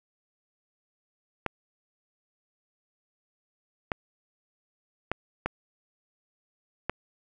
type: clicks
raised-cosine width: 0.5 ms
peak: -12 dBFS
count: 5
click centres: 1.463 / 3.918 / 5.116 / 5.46 / 6.896 s
effects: none